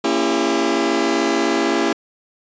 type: chord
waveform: sawtooth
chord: A# diminished seventh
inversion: none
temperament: just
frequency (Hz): 233.1 / 279.7 / 335.6 / 402.8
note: A#3 / C#4 / E4 / G4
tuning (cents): 0 / +16 / +31 / +47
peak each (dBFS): -21 / -18 / -16 / -18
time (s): 0.04-1.93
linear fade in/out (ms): 5
effects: resampled to 16000 Hz